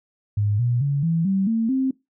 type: tone with pitch steps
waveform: sine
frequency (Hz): 103.5 / 120.97 / 141.39 / 165.25 / 193.14 / 225.7 / 263.8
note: G#2 / B2 / C#3 / E3 / G3 / A3 / C4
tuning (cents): -5 / -35 / +35 / +5 / -25 / +44 / +14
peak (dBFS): -18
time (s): 0.37-1.91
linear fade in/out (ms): 5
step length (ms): 220
effects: noise-tail reverb RT60 0.2 s tail -21 dB re dry